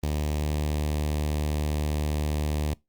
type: tone with notch filter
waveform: sawtooth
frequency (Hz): 75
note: D2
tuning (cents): +37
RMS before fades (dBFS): -27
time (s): 0.03-2.74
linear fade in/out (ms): 5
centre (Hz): 1400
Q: 1.3
effects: noise-tail reverb RT60 0.2 s tail -24 dB re dry + Opus 32 kbps